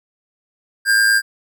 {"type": "tone with amplitude modulation", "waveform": "square", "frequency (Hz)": 1600, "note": "G6", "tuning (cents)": 35, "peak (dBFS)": -10, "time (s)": [0.85, 1.22], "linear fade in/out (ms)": 50, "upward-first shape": "sine", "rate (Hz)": 109, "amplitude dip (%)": 50, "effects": []}